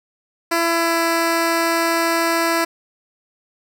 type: tone with pitch glide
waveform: 10% pulse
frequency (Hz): 335.7 to 333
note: E4 to E4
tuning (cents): +32 to +18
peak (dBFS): -8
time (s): 0.51-2.65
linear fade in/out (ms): 10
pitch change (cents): -14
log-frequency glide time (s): 0.62-0.99
effects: none